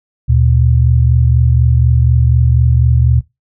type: tone pair together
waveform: sine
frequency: 75.8 / 119.88 Hz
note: D#2 / A#2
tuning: -45 / +49 cents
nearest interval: minor sixth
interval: 794 cents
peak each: -10 dBFS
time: 0.28-3.21 s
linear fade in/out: 20 ms
effects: noise-tail reverb RT60 0.2 s tail -20 dB re dry